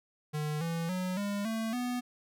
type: tone with pitch steps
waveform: square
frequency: 151 / 166.58 / 183.77 / 202.7 / 223.6 / 246.7 Hz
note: D3 / E3 / F#3 / G#3 / A3 / B3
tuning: +48 / +18 / -12 / -42 / +28 / -2 cents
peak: -32 dBFS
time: 0.33-2.01 s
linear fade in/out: 20 ms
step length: 280 ms
effects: none

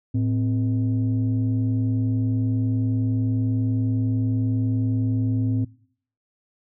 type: tone pair together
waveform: sine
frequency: 110 / 259.5 Hz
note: A2 / C4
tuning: 0 / -14 cents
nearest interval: octave + minor third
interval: 1486 cents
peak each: -19 / -23 dBFS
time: 0.14-5.65 s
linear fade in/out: 10 ms
effects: noise-tail reverb RT60 0.6 s tail -23 dB re dry + tanh soft clip ceiling -15 dBFS

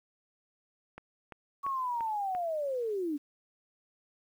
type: click train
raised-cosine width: 0.5 ms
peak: -29 dBFS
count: 5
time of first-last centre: 0.98-2.35 s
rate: 2.92 Hz
type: linear sweep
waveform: sine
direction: down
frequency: 1128 to 277.2 Hz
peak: -30 dBFS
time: 1.63-3.18 s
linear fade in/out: 20 ms
effects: 10-bit

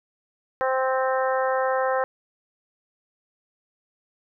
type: harmonic tone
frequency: 261.4 Hz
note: C4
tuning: 1 cent flat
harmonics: 2 / 3 / 4 / 5 / 6 / 7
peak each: -23 / -27 / -29 / -31 / -33 / -34 dBFS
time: 0.61-2.04 s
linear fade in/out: 0 ms
effects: none

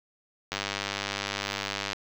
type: click train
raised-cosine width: 0.2 ms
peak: -12 dBFS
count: 142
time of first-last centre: 0.52-1.931 s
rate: 99.9 Hz
effects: low-pass 7000 Hz 12 dB/octave + 7-bit

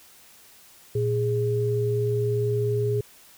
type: tone pair together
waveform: sine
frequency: 116.54 / 414.2 Hz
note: A#2 / G#4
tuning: 0 / -5 cents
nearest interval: octave + minor seventh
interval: 2195 cents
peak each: -24 dBFS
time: 0.95-3.01 s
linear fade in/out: 5 ms
effects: white hiss -52 dBFS RMS until 3.37 s

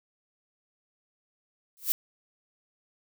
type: noise with exponential growth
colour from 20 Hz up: violet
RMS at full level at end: -21 dBFS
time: 1.77-1.92 s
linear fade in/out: 0 ms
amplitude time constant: 31 ms
effects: none

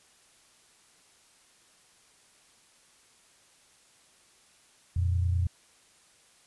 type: tone pair together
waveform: sine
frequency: 86.8 / 116.5 Hz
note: F2 / A#2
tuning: -10 / -1 cents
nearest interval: perfect fourth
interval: 509 cents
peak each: -24 / -33 dBFS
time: 4.96-5.47 s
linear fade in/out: 5 ms
effects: white hiss -61 dBFS RMS until 6.46 s + resampled to 24000 Hz

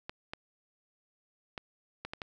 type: clicks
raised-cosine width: 0.3 ms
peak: -22 dBFS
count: 6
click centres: 0.095 / 0.335 / 1.578 / 2.05 / 2.135 / 2.218 s
effects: none

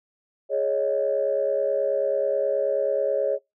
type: chord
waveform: sine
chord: Ab suspended fourth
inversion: none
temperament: just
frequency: 415.3 / 553.7 / 623 Hz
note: Ab4 / Db5 / Eb5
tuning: 0 / -2 / +2 cents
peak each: -27 / -22 / -27 dBFS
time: 0.49-3.39 s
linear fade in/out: 50 ms
effects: noise-tail reverb RT60 0.2 s tail -25 dB re dry + tanh soft clip ceiling -12 dBFS

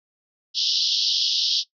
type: band-pass noise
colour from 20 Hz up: white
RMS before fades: -22 dBFS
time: 0.54-1.64 s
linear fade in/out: 50 ms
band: 3000 to 5500 Hz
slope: 96 dB/octave
effects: noise-tail reverb RT60 0.1 s tail -17 dB re dry

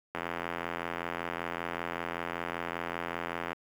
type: click train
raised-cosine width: 0.5 ms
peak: -18 dBFS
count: 289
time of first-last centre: 0.15-3.53 s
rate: 85.2 Hz
effects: high-pass 150 Hz 12 dB/octave + 8-bit

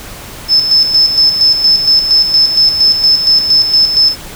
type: tone with tremolo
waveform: sine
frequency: 5250 Hz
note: E8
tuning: 8 cents flat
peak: -4 dBFS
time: 0.48-4.16 s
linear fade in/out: 50 ms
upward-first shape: square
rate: 4.3 Hz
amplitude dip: 55%
effects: pink hiss -29 dBFS RMS until 4.35 s

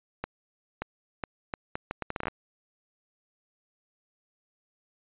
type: accelerating click train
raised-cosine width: 0.5 ms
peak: -16 dBFS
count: 14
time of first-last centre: 0.24-2.282 s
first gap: 580 ms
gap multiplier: 0.72
effects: resampled to 8000 Hz

